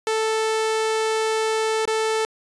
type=tone with dropouts; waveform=sawtooth; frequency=440.4 Hz; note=A4; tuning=2 cents sharp; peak=-16 dBFS; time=0.07-2.25 s; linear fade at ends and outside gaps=1 ms; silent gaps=1.854-1.876 s; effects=resampled to 22050 Hz